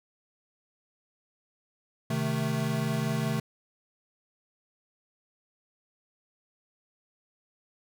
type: chord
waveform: square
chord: A diminished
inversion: first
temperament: equal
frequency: 130.81 / 155.56 / 220 Hz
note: C3 / Eb3 / A3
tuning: 0 / 0 / 0 cents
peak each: -32 dBFS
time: 2.1-3.4 s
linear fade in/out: 5 ms
effects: none